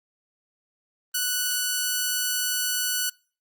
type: tone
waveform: 5% pulse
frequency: 1481 Hz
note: F#6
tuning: 1 cent sharp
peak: -12 dBFS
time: 1.14-3.1 s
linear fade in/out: 10 ms
effects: noise-tail reverb RT60 0.4 s tail -26 dB re dry + Opus 32 kbps